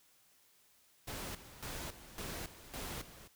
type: noise with tremolo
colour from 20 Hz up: pink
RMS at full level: -43 dBFS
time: 1.07-3.28 s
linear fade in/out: 10 ms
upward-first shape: square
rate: 1.8 Hz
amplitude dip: 75%
effects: white hiss -68 dBFS RMS until 3.35 s